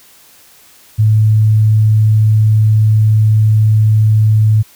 sine tone, 108.2 Hz, A2, 29 cents flat, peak -6 dBFS, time 0.98-4.63 s, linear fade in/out 20 ms, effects white hiss -44 dBFS RMS until 4.75 s

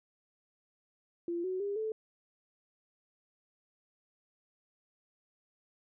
sine tone with pitch steps, 343.1 / 372 / 403.3 / 437.3 Hz, F4 / F#4 / G4 / A4, -31 / +9 / +49 / -11 cents, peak -32 dBFS, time 1.28-1.92 s, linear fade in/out 2 ms, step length 160 ms, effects none

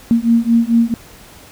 sine beating tone pair, 229.7 / 234.2 Hz, A#3 / A#3, -25 / +8 cents, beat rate 4.5 Hz, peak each -13 dBFS, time 0.11-0.94 s, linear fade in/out 0 ms, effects pink hiss -41 dBFS RMS until 1.51 s

